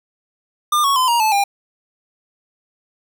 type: tone with pitch steps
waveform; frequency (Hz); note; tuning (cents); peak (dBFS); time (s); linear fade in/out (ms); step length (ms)
square; 1202 / 1108.6 / 1022.5 / 943.1 / 869.8 / 802.2; D6 / C#6 / C6 / A#5 / A5 / G5; +40 / 0 / -40 / +20 / -20 / +40; -14; 0.72-1.44; 5; 120
effects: none